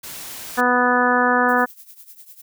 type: noise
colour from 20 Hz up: white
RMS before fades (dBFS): -34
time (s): 0.03-0.61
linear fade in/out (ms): 10
type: harmonic tone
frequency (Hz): 247.2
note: B3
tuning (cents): +2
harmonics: 1 / 2 / 3 / 4 / 5 / 6 / 7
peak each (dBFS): -22 / -22 / -22 / -22 / -22 / -22 / -22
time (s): 0.57-1.66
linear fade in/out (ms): 20
type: noise with tremolo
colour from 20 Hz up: violet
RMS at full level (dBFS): -40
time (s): 1.48-2.42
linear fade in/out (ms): 10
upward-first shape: triangle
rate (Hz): 10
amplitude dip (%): 85
effects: none